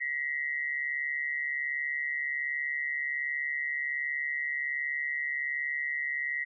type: tone pair together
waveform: sine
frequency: 1912.7 / 2054 Hz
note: A#6 / C7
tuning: +44 / -33 cents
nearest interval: minor second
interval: 123 cents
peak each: -31 / -35 dBFS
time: 0-6.45 s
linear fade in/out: 20 ms
effects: none